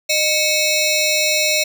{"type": "ring-modulated tone", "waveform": "15% pulse", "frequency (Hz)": 1602, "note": "G6", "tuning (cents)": 37, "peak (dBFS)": -5, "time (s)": [0.09, 1.64], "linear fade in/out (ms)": 10, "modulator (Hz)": 990, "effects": []}